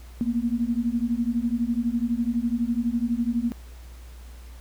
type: beating tone pair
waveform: sine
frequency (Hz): 230 / 242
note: A#3 / B3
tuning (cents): -23 / -35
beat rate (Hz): 12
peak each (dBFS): -25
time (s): 0.21-3.52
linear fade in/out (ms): 0
effects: added 60 Hz sine -40 dBFS peak until 4.6 s + pink hiss -53 dBFS RMS until 4.6 s